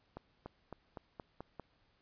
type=accelerating click train; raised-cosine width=1 ms; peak=-30 dBFS; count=7; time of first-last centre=0.17-1.597 s; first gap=290 ms; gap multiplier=0.92; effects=pink hiss -73 dBFS RMS until 2.01 s + resampled to 11025 Hz